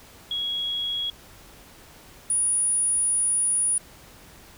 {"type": "tone pair in turn", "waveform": "sine", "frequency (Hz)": [3322, 9699], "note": ["G#7", "D#9"], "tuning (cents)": [0, -45], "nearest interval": "octave + perfect fifth", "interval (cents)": 1855, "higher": "second", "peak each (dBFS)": [-25, -20], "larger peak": "second", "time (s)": [[0.31, 1.1], [2.3, 3.78]], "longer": "second", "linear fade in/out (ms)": 2, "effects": ["pink hiss -49 dBFS RMS until 4.57 s"]}